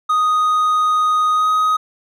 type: tone with pitch glide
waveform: triangle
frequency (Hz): 1244.5 to 1256.1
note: D#6 to D#6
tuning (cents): 0 to +16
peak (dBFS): -11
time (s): 0.09-1.77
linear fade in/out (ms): 10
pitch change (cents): +16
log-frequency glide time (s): 1.34-1.48
effects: none